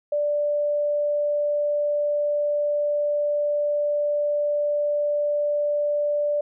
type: tone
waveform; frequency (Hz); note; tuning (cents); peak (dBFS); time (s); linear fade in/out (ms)
sine; 587.3; D5; 0; -20; 0.12-6.41; 5
effects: none